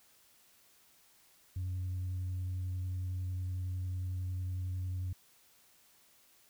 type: tone with vibrato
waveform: sine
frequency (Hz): 91.6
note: F#2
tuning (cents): -17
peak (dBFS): -32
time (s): 1.56-5.13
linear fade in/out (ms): 5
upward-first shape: triangle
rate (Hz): 11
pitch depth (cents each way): 14
effects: tanh soft clip ceiling -32 dBFS + white hiss -65 dBFS RMS until 6.49 s